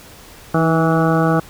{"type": "harmonic tone with a mistuned harmonic", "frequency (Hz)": 162.9, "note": "E3", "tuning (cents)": -20, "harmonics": [1, 2, 3, 4, 5, 7, 8, 9], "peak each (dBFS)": [-16, -19, -21, -22, -23, -24, -25, -26], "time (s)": [0.54, 1.4], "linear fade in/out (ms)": 5, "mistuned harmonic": 2, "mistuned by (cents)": -30, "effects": ["pink hiss -41 dBFS RMS until 1.49 s"]}